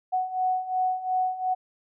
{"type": "beating tone pair", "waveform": "sine", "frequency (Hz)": [740, 742.8], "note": ["F#5", "F#5"], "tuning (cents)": [0, 7], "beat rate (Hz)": 2.8, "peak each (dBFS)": [-29, -25], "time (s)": [0.12, 1.55], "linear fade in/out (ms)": 20, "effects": []}